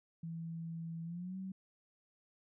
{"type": "tone with pitch glide", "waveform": "sine", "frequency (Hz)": [165.1, 189.65], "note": ["E3", "F#3"], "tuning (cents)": [3, 43], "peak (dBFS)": -40, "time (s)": [0.23, 1.52], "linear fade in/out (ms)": 5, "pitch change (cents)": 240, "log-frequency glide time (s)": [1.04, 1.37], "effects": []}